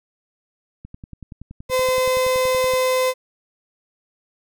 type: click train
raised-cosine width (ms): 5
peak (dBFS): -24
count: 21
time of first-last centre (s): 0.85-2.737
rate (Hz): 10.6
type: tone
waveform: 35% pulse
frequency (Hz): 513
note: C5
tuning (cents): -34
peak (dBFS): -15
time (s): 1.69-3.14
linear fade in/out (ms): 50
effects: none